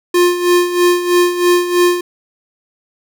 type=tone with tremolo; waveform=square; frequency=353.4 Hz; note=F4; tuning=21 cents sharp; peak=-8 dBFS; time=0.14-2.01 s; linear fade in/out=5 ms; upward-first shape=sine; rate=3.1 Hz; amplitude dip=70%; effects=none